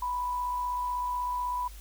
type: tone with amplitude modulation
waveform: sine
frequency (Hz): 987.8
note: B5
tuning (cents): 0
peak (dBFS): -27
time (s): 0.02-1.68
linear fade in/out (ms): 5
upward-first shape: sine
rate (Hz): 56.1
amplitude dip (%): 30
effects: added 50 Hz sine -43 dBFS peak until 1.8 s + white hiss -53 dBFS RMS until 1.8 s